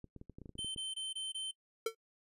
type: clicks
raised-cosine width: 3 ms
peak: -36 dBFS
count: 12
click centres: 0.043 / 0.163 / 0.214 / 0.297 / 0.385 / 0.417 / 0.458 / 0.493 / 0.554 / 0.591 / 0.646 / 0.762 s
type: tone bursts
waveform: square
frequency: 3091 Hz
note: G7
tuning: 25 cents flat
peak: -38 dBFS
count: 5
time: 0.58-1.514 s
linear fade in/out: 10 ms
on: 170 ms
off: 21 ms
type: tone with exponential decay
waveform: square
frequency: 450.2 Hz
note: A4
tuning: 40 cents sharp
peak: -29 dBFS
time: 1.86-1.95 s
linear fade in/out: 5 ms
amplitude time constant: 19 ms
effects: noise-tail reverb RT60 0.1 s tail -22 dB re dry + resampled to 32000 Hz